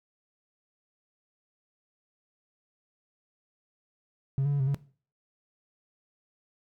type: tone with pitch steps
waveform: triangle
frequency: 136.1 / 142.8 / 142 / 132.8 / 140.3 Hz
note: C#3 / D3 / C#3 / C3 / C#3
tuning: -31 / -48 / +42 / +26 / +21 cents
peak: -20 dBFS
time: 4.38-4.745 s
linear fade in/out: 0 ms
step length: 73 ms
effects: noise-tail reverb RT60 0.4 s tail -19 dB re dry + tanh soft clip ceiling -20 dBFS